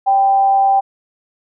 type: tone with amplitude modulation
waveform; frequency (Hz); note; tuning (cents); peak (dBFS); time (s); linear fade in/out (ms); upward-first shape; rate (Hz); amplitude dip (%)
sine; 784; G5; 0; -8; 0.06-0.81; 20; sine; 222; 30
effects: none